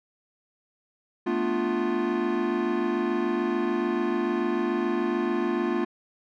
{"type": "chord", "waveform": "square", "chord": "B half-diminished seventh", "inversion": "third", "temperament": "equal", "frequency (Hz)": [220, 246.9, 293.7, 349.2], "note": ["A3", "B3", "D4", "F4"], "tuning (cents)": [0, 0, 0, 0], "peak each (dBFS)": [-32, -31, -33, -27], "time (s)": [1.26, 5.85], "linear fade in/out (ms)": 10, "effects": ["low-pass 2000 Hz 12 dB/octave"]}